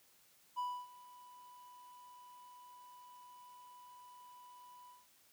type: tone with ADSR envelope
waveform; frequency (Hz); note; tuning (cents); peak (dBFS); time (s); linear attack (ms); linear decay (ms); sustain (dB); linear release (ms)
triangle; 987.8; B5; 0; -33; 0.56-5.07; 28; 280; -20; 180
effects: white hiss -68 dBFS RMS until 5.32 s + high-pass 60 Hz 12 dB/octave